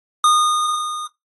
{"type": "tone with level ramp", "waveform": "square", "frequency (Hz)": 1226, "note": "D#6", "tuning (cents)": -26, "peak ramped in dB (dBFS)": [-11, -27], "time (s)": [0.24, 1.07], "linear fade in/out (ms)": 2, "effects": ["noise-tail reverb RT60 0.2 s tail -23 dB re dry", "AAC 32 kbps"]}